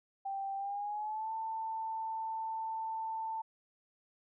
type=tone with pitch glide; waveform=sine; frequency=784 to 890.2 Hz; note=G5 to A5; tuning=0 to +20 cents; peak=-35 dBFS; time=0.25-3.42 s; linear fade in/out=10 ms; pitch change=+220 cents; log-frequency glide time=0.56-1.32 s; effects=none